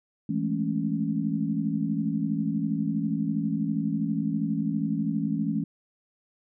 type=chord; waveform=sine; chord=A major seventh; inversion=second; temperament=equal; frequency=164.81 / 207.7 / 220 / 277.2 Hz; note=E3 / G#3 / A3 / C#4; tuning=0 / 0 / 0 / 0 cents; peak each=-30 dBFS; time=0.29-5.64 s; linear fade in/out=5 ms; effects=none